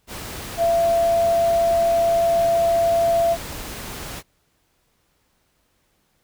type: tone in noise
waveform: sine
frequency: 675 Hz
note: E5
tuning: 41 cents sharp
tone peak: -15 dBFS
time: 0.57-3.37 s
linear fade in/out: 50 ms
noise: pink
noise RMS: -33 dBFS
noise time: 0.07-4.23 s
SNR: +15 dB
effects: pink hiss -66 dBFS RMS until 6.23 s

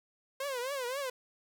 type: tone with vibrato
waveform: sawtooth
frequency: 523.3 Hz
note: C5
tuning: in tune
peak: -30 dBFS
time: 0.4-1.1 s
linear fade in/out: 5 ms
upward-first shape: triangle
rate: 3.8 Hz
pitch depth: 180 cents each way
effects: none

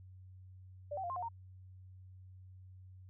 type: tone with pitch steps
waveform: sine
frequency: 585 / 765 / 698 / 1057 / 719 / 924 Hz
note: D5 / G5 / F5 / C6 / F#5 / A#5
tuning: -7 / -42 / -1 / +17 / -50 / -16 cents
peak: -37 dBFS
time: 0.91-1.288 s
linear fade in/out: 10 ms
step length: 63 ms
effects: added 93 Hz sine -52 dBFS peak until 3.09 s

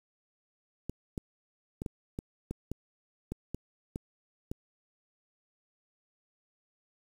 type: clicks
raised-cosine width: 3 ms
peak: -22 dBFS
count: 11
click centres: 0.896 / 1.178 / 1.819 / 1.862 / 2.189 / 2.51 / 2.716 / 3.32 / 3.546 / 3.959 / 4.515 s
effects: 8-bit

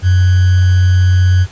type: tone with sample-and-hold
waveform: sine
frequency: 91.6 Hz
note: F#2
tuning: 17 cents flat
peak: -6 dBFS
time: 0.02-1.47 s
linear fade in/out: 50 ms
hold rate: 1575 Hz
effects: pink hiss -38 dBFS RMS until 1.51 s + resampled to 16000 Hz

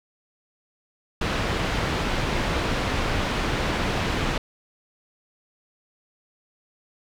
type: low-pass noise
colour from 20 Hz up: pink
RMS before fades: -25 dBFS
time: 1.21-4.38 s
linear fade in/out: 5 ms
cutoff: 3500 Hz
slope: 12 dB/octave
effects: none

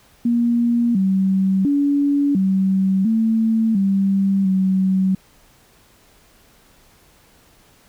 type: tone with pitch steps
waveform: sine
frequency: 236.7 / 191.3 / 284.6 / 191.2 / 223.4 / 195.2 / 189.3 Hz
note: A#3 / G3 / C#4 / G3 / A3 / G3 / F#3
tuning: +27 / -42 / +46 / -43 / +27 / -7 / +40 cents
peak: -14 dBFS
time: 0.25-5.15 s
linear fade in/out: 5 ms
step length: 700 ms
effects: pink hiss -53 dBFS RMS until 7.88 s

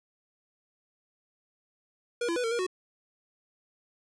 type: tone with pitch steps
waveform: square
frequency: 478.5 / 338.2 / 493.3 / 455.2 / 474.8 / 368.5 Hz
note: A#4 / E4 / B4 / A#4 / A#4 / F#4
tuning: +45 / +44 / -2 / -41 / +32 / -7 cents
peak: -28 dBFS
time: 2.21-2.666 s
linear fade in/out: 5 ms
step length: 76 ms
effects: resampled to 22050 Hz

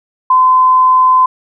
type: tone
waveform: sine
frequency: 1025 Hz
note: C6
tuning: 36 cents flat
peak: -5 dBFS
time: 0.3-1.26 s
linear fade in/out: 5 ms
effects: none

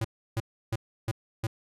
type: tone bursts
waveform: square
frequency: 111.8 Hz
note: A2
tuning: 28 cents sharp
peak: -27 dBFS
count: 5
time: 0.01-1.47 s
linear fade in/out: 5 ms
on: 36 ms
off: 320 ms
effects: resampled to 32000 Hz

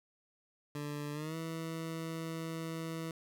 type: tone with pitch glide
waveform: 20% pulse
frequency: 146.83 to 162.92 Hz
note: D3 to E3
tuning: 0 to -20 cents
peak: -33 dBFS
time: 0.75-3.11 s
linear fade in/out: 2 ms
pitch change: +180 cents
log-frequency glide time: 1.13-1.36 s
effects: none

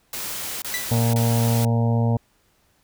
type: noise bursts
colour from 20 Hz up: white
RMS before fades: -30 dBFS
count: 3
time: 0.13-1.65 s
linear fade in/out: 2 ms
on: 490 ms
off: 25 ms
type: tone with exponential decay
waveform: sawtooth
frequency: 1975.5 Hz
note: B6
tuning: in tune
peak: -18 dBFS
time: 0.74-0.96 s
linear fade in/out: 0 ms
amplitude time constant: 46 ms
type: harmonic tone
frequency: 116.1 Hz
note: A#2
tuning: 7 cents flat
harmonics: 1 / 2 / 4 / 5 / 6 / 7 / 8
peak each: -18 / -24 / -30 / -32 / -34 / -35 / -36 dBFS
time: 0.91-2.17 s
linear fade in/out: 5 ms
effects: pink hiss -63 dBFS RMS until 2.83 s

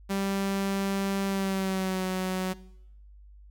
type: tone with pitch glide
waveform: sawtooth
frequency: 196 to 186.18 Hz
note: G3 to F#3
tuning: 0 to +11 cents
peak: -23 dBFS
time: 0.09-2.54 s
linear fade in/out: 20 ms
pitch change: -89 cents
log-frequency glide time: 1.26-2.04 s
effects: noise-tail reverb RT60 0.8 s tail -20 dB re dry + added 50 Hz sine -48 dBFS peak until 3.5 s

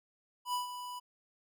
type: tone with ADSR envelope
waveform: square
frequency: 987.8 Hz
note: B5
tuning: in tune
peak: -31 dBFS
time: 0.45-1 s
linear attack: 86 ms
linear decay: 130 ms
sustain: -10 dB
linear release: 18 ms
effects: none

